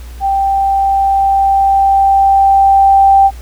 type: tone with level ramp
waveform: sine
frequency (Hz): 784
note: G5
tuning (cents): 0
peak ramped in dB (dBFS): -10 to -3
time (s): 0.2-3.31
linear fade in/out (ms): 50
effects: added 60 Hz sine -26 dBFS peak until 3.41 s + pink hiss -40 dBFS RMS until 3.41 s